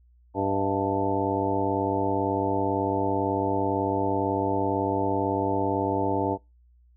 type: harmonic tone with a mistuned harmonic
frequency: 98 Hz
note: G2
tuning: in tune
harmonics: 1 / 2 / 3 / 4 / 5 / 6 / 7 / 8 / 9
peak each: -33 / -37 / -28 / -31 / -31 / -34 / -33 / -40 / -29 dBFS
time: 0.34-6.38 s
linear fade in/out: 50 ms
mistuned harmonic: 6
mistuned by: +81 cents
effects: noise-tail reverb RT60 0.2 s tail -21 dB re dry + added 60 Hz sine -55 dBFS peak until 6.96 s